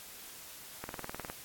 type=click train; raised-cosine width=0.5 ms; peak=-24 dBFS; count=10; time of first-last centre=0.84-1.299 s; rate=19.6 Hz; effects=white hiss -49 dBFS RMS until 1.44 s + AAC 64 kbps